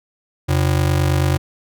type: ring-modulated tone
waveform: square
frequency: 110 Hz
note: A2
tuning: in tune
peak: -12 dBFS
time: 0.48-1.38 s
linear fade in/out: 20 ms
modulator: 24.6 Hz
effects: none